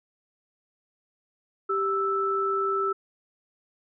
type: tone pair together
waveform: sine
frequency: 392 / 1318.5 Hz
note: G4 / E6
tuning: 0 / 0 cents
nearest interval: octave + major sixth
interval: 2100 cents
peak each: -27 / -25 dBFS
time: 1.69-2.93 s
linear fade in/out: 10 ms
effects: none